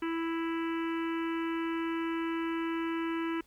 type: harmonic tone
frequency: 330 Hz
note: E4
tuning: 2 cents sharp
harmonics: 1 / 3 / 4 / 5 / 6 / 7 / 8 / 9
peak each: -31 / -41 / -43 / -45 / -47 / -48 / -49 / -50 dBFS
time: 0.02-3.41 s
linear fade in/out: 5 ms
effects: added 50 Hz sine -65 dBFS peak until 3.46 s + pink hiss -65 dBFS RMS until 3.46 s